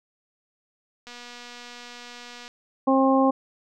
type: click train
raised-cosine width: 0.2 ms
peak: -25 dBFS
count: 342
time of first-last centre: 1.07-2.479 s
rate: 242 Hz
type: harmonic tone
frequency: 267 Hz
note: C4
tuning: 35 cents sharp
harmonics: 1 / 2 / 3 / 4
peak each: -19 / -22 / -24 / -25 dBFS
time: 2.87-3.31 s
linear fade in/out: 10 ms
effects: none